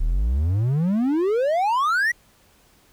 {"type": "exponential sweep", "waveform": "triangle", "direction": "up", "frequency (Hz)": [34.65, 1975.5], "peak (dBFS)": -16, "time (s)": [0, 2.12], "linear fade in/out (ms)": 10, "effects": ["pink hiss -57 dBFS RMS until 2.92 s"]}